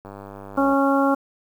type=click train; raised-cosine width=1 ms; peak=-24 dBFS; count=69; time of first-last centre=0.05-0.734 s; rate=99.4 Hz
type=harmonic tone; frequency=275.4 Hz; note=C#4; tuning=11 cents flat; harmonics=1 / 2 / 3 / 4 / 5; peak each=-19 / -22 / -24 / -25 / -26 dBFS; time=0.57-1.15 s; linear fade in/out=10 ms
effects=8-bit